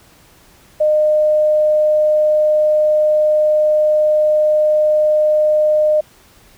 sine tone, 610 Hz, D#5, 34 cents flat, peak -10 dBFS, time 0.8-6.01 s, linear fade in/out 10 ms, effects pink hiss -48 dBFS RMS until 6.57 s

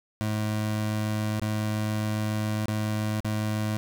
25% pulse tone with dropouts, 107.2 Hz, A2, 45 cents flat, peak -22 dBFS, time 0.21-3.77 s, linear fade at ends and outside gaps 0 ms, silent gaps 1.396-1.416 / 2.657-2.683 / 3.204-3.246 s, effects none

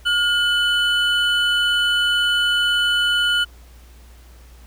triangle tone pair together, 1427 / 2994 Hz, F6 / F#7, +37 / +20 cents, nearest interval octave + minor second, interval 1283 cents, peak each -17 dBFS, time 0.05-3.45 s, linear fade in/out 20 ms, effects added 60 Hz sine -42 dBFS peak until 4.66 s + pink hiss -52 dBFS RMS until 4.66 s

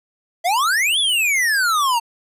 square exponential two-way sweep, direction up then down, 653 to 3520 to 901 Hz, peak -16 dBFS, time 0.44-2 s, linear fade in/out 20 ms, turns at 0.99 s, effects resampled to 32000 Hz

